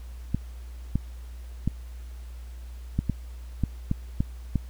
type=clicks; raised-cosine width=5 ms; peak=-11 dBFS; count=9; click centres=0.346 / 0.956 / 1.676 / 2.99 / 3.097 / 3.637 / 3.914 / 4.205 / 4.557 s; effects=added 60 Hz sine -37 dBFS peak until 4.69 s + pink hiss -56 dBFS RMS until 4.69 s